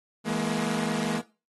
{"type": "tone cluster", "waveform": "sawtooth", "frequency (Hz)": [164.6, 211.9, 237.2], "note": ["E3", "G#3", "A#3"], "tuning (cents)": [-2, 35, 30], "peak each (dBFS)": [-29, -25, -26], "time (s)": [0.24, 1.22], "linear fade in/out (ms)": 50, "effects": ["noise-tail reverb RT60 0.3 s tail -18 dB re dry", "AAC 32 kbps"]}